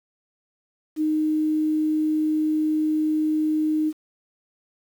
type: tone with quantisation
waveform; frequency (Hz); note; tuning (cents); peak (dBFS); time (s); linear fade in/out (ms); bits
sine; 309.2; D#4; -11; -19; 0.96-3.93; 50; 8
effects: none